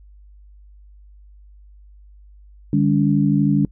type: tone cluster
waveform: sine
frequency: 149.6 / 202 / 284.8 Hz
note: D3 / G#3 / C#4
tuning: +32 / -48 / +47 cents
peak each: -18 dBFS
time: 2.73-3.65 s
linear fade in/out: 2 ms
effects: noise-tail reverb RT60 0.1 s tail -25 dB re dry + added 50 Hz sine -43 dBFS peak until 3.71 s